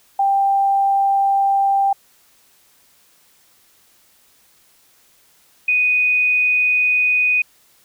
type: tone pair in turn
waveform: sine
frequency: 789 / 2487 Hz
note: G5 / D#7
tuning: +11 / -1 cents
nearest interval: octave + minor sixth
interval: 1988 cents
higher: second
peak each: -13 dBFS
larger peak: neither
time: 0.19-1.93 / 5.68-7.42 s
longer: neither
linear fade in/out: 5 ms
effects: white hiss -55 dBFS RMS until 7.84 s